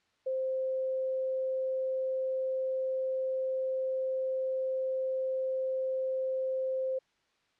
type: tone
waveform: sine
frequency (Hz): 523.3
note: C5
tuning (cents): 0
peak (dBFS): -29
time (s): 0.26-6.99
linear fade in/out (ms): 10
effects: white hiss -72 dBFS RMS until 7.59 s + low-pass 4000 Hz 12 dB/octave